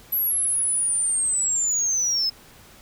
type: linear sweep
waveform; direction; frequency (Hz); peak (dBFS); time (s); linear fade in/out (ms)
sine; down; 11840 to 5110; -18; 0.12-2.3; 10
effects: tanh soft clip ceiling -18 dBFS + pink hiss -49 dBFS RMS until 2.81 s